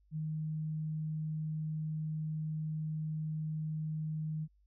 sine tone, 155.56 Hz, D#3, in tune, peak -34 dBFS, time 0.11-4.48 s, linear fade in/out 50 ms, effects added 50 Hz sine -65 dBFS peak until 4.66 s

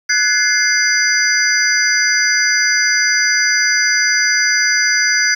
sine tone cluster, 1486 / 1699 / 2095 / 4873 / 5970 Hz, F#6 / G#6 / C7 / D#8 / F#8, +7 / +39 / +2 / -37 / +15 cents, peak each -18 dBFS, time 0.09-5.35 s, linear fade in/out 10 ms, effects 7-bit

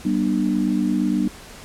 sine tone cluster, 193.2 / 241.6 / 299.5 Hz, G3 / B3 / D4, -25 / -38 / +34 cents, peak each -22 dBFS, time 0.05-1.28 s, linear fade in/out 5 ms, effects pink hiss -41 dBFS RMS until 1.64 s + low-pass 11000 Hz 12 dB/octave

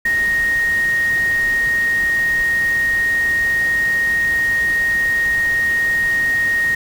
sine tone in noise, 1864.7 Hz, A#6, in tune, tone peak -14 dBFS, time 0.05-6.75 s, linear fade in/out 5 ms, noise pink, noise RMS -32 dBFS, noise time 0.05-6.75 s, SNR +15 dB, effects none

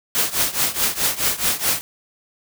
white noise with tremolo, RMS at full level -17 dBFS, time 0.15-1.81 s, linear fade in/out 0 ms, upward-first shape triangle, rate 4.7 Hz, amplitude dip 90%, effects none

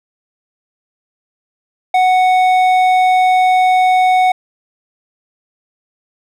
sine tone with hard clipping, 740 Hz, F#5, in tune, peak -10 dBFS, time 1.94-4.32 s, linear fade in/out 5 ms, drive 8 dB, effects none

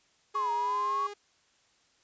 sawtooth tone with pitch glide, 418.6 to 410 Hz, G#4 to G#4, +14 to -22 cents, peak -36 dBFS, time 0.34-1.14 s, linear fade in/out 10 ms, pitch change -36 cents, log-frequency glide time 0.47-0.81 s
sine linear two-way sweep, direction down then up, 1132 to 932.3 to 1130 Hz, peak -27 dBFS, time 0.35-1.07 s, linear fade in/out 5 ms, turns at 0.51 s
effects white hiss -67 dBFS RMS until 2.03 s + resampled to 16000 Hz

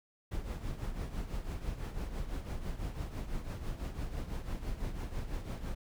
brown noise with tremolo, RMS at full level -35 dBFS, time 0.31-5.75 s, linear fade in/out 10 ms, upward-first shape triangle, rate 6 Hz, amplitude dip 70%, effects none

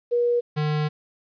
sine / square tone pair in turn, 480.1 / 151.22 Hz, B4 / D#3, -49 / -49 cents, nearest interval octave + minor sixth, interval 2000 cents, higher first, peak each -18 / -22 dBFS, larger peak first, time 0.11-0.41 / 0.56-0.89 s, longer second, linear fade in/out 20 ms, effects resampled to 11025 Hz + 10-bit

